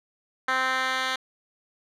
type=tone with band-pass filter sweep; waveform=10% pulse; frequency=260.1 Hz; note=C4; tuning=10 cents flat; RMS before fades=-26 dBFS; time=0.48-1.16 s; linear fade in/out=5 ms; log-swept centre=1700 to 2700 Hz; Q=1.6; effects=none

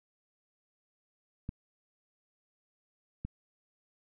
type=clicks; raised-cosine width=5 ms; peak=-24 dBFS; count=2; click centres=1.491 / 3.25 s; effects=none

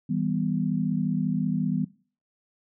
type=chord; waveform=sine; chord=E minor; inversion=none; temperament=equal with one note detuned; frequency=161.14 / 196 / 246.9 Hz; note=E3 / G3 / B3; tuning=-39 / 0 / 0 cents; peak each=-28 dBFS; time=0.09-1.85 s; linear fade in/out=10 ms; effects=noise-tail reverb RT60 0.4 s tail -19 dB re dry

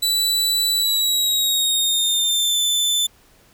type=tone with pitch glide; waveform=sawtooth; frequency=3959 to 3527 Hz; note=B7 to A7; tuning=+3 to +3 cents; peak=-14 dBFS; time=0.02-3.07 s; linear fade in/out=10 ms; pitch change=-200 cents; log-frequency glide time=0.75-2.59 s; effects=pink hiss -54 dBFS RMS until 3.53 s

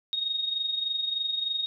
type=tone with amplitude modulation; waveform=sine; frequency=3733 Hz; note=A#7; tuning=2 cents sharp; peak=-24 dBFS; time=0.13-1.66 s; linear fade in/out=0 ms; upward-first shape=sine; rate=23.3 Hz; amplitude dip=60%; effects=none

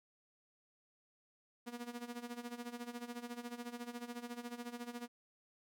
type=tone with tremolo; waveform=sawtooth; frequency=240 Hz; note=B3; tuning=49 cents flat; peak=-37 dBFS; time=1.66-5.08 s; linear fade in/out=20 ms; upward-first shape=sine; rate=14 Hz; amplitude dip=80%; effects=none

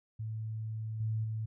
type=tone with level steps; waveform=sine; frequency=110 Hz; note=A2; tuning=in tune; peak=-35 / -30 / -33 dBFS; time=0.19-1.46 s; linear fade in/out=10 ms; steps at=1 / 1.24 s; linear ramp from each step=5 ms; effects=none

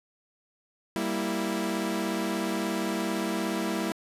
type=chord; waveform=sawtooth; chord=E diminished; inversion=first; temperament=equal; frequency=196 / 233.1 / 329.6 Hz; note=G3 / Bb3 / E4; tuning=0 / 0 / 0 cents; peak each=-28 / -29 / -27 dBFS; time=0.96-3.92 s; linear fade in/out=0 ms; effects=resampled to 32000 Hz

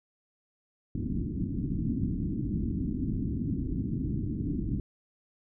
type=low-pass noise; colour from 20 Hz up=white; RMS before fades=-31 dBFS; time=0.95-4.8 s; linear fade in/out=2 ms; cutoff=300 Hz; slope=48 dB/octave; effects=none

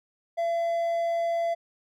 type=tone; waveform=triangle; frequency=676 Hz; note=E5; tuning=43 cents sharp; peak=-22 dBFS; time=0.37-1.55 s; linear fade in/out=20 ms; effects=none

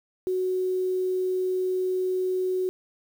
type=tone with quantisation; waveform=sine; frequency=370 Hz; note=F#4; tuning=in tune; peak=-23 dBFS; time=0.27-2.69 s; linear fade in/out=0 ms; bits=8; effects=none

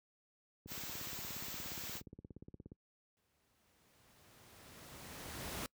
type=click train; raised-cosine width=3 ms; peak=-37 dBFS; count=36; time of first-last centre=0.66-2.719 s; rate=17 Hz
type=band-stop noise; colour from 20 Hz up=white; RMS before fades=-45 dBFS; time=0.67-2.02 s; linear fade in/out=50 ms; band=8300 to 12000 Hz; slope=96 dB/octave
type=noise with exponential growth; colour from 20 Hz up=pink; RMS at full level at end=-41 dBFS; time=3.17-5.66 s; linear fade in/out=0 ms; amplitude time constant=540 ms
effects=noise-tail reverb RT60 0.1 s tail -25 dB re dry + high-pass 60 Hz 12 dB/octave

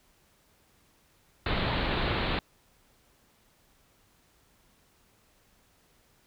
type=low-pass noise; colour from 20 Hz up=pink; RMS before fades=-29 dBFS; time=1.46-2.39 s; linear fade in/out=2 ms; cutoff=4300 Hz; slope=96 dB/octave; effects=pink hiss -65 dBFS RMS until 6.26 s

